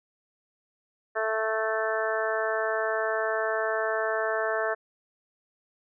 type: harmonic tone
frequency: 220 Hz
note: A3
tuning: in tune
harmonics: 2 / 3 / 4 / 5 / 6 / 7 / 8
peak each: -31 / -29 / -38 / -35 / -35 / -34 / -33 dBFS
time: 1.15-4.75 s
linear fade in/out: 20 ms
effects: none